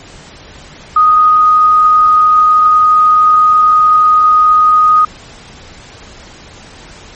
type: tone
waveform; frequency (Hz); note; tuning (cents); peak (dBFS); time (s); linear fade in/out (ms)
sine; 1244.5; D#6; 0; -4; 0.96-5.05; 5
effects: pink hiss -35 dBFS RMS until 7.15 s + MP3 32 kbps